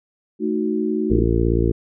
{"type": "chord", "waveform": "sine", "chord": "D# diminished", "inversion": "second", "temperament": "equal", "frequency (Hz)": [220, 311.1, 370], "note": ["A3", "D#4", "F#4"], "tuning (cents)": [0, 0, 0], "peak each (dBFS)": -23, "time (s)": [0.39, 1.25], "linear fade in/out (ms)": 50}
{"type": "harmonic tone", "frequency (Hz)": 57.2, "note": "A#1", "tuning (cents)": -32, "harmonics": [1, 2, 3, 4, 5, 6, 7, 8], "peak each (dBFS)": [-20, -22, -27, -27, -27, -22, -25, -27], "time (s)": [1.1, 1.72], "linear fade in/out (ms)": 10}
{"effects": []}